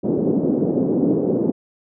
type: band-pass noise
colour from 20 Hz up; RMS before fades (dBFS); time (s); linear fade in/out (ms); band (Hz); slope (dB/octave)
pink; -19; 0.03-1.52; 20; 190 to 440; 24
effects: none